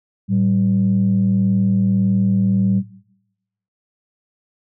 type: tone pair together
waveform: sine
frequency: 110.3 / 191.97 Hz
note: A2 / G3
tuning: +5 / -36 cents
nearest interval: minor seventh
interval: 959 cents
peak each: -18 / -14 dBFS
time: 0.28-2.83 s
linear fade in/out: 50 ms
effects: noise-tail reverb RT60 0.9 s tail -19 dB re dry + tanh soft clip ceiling -8 dBFS